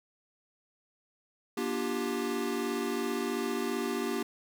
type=chord; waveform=square; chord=G minor seventh; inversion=first; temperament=equal with one note detuned; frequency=238.7 / 293.7 / 349.2 / 392 Hz; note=Bb3 / D4 / F4 / G4; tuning=+41 / 0 / 0 / 0 cents; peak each=-36 / -38 / -38 / -35 dBFS; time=1.57-4.23 s; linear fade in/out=5 ms; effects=none